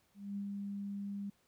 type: tone with ADSR envelope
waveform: sine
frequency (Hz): 200.6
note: G3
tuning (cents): +40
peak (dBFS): -36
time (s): 0.14-1.3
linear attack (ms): 230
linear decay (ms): 82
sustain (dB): -2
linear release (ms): 6
effects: pink hiss -73 dBFS RMS until 1.47 s + high-pass 60 Hz 12 dB/octave